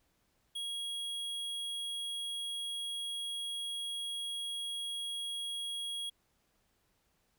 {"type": "tone", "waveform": "square", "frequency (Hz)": 3300, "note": "G#7", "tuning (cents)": -12, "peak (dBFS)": -37, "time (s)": [0.55, 6.1], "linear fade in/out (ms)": 10, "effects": ["pink hiss -75 dBFS RMS until 7.38 s"]}